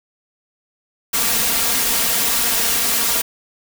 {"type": "noise with comb filter", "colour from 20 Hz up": "white", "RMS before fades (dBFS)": -18, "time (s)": [1.13, 3.22], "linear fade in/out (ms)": 10, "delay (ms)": 4.3, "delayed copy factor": 0.75, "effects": []}